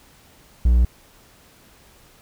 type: tone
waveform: triangle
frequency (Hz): 60.1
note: B1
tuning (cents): -46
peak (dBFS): -10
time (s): 0.65-0.85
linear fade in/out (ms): 5
effects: pink hiss -52 dBFS RMS until 2.21 s